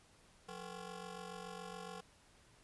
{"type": "ring-modulated tone", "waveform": "15% pulse", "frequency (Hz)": 311.1, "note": "D#4", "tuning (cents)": 0, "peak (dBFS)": -37, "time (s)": [0.48, 2.01], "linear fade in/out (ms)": 10, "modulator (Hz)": 132, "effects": ["pink hiss -66 dBFS RMS until 2.63 s", "resampled to 24000 Hz"]}